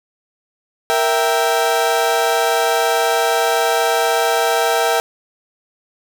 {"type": "chord", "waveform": "30% pulse", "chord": "E diminished", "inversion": "second", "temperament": "equal", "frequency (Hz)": [466.2, 659.3, 784], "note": ["Bb4", "E5", "G5"], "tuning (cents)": [0, 0, 0], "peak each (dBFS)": -16, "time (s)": [0.9, 5], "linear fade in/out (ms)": 0, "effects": []}